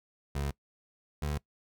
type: tone pair in turn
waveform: 25% pulse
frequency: 70.4 / 73.85 Hz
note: C#2 / D2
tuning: +27 / +10 cents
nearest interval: minor second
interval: 83 cents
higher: second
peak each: -27 dBFS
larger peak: neither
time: 0.35-0.51 / 1.22-1.38 s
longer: neither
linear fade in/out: 5 ms
effects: noise-tail reverb RT60 0.1 s tail -22 dB re dry